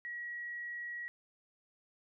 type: tone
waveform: sine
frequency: 1914 Hz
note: A#6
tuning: 45 cents sharp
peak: -39 dBFS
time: 0.05-1.08 s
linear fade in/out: 0 ms
effects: none